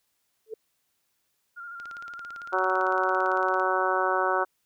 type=tone with exponential growth; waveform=sine; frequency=440 Hz; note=A4; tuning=in tune; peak=-29 dBFS; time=0.46-0.54 s; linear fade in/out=5 ms; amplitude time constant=17 ms
type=tone with vibrato; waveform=sine; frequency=1400 Hz; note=F6; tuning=4 cents sharp; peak=-37 dBFS; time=1.56-3.42 s; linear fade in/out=20 ms; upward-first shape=square; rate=13 Hz; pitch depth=26 cents each way
type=click train; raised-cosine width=0.2 ms; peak=-29 dBFS; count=33; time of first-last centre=1.8-3.598 s; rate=17.8 Hz
type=harmonic tone; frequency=186.7 Hz; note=F#3; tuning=16 cents sharp; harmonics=2 / 3 / 4 / 5 / 6 / 7 / 8; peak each=-30 / -30 / -30 / -30 / -30 / -30 / -30 dBFS; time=2.52-4.45 s; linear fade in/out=20 ms
effects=white hiss -74 dBFS RMS until 4.65 s